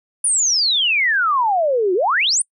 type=exponential two-way sweep; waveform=sine; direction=down then up; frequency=9830 to 349.2 to 9830 Hz; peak=-14 dBFS; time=0.24-2.42 s; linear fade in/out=5 ms; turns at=1.94 s; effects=noise-tail reverb RT60 0.1 s tail -26 dB re dry